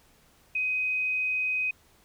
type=tone; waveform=sine; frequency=2513 Hz; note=D#7; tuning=17 cents sharp; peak=-25 dBFS; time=0.55-1.71 s; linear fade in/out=5 ms; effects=pink hiss -61 dBFS RMS until 2.04 s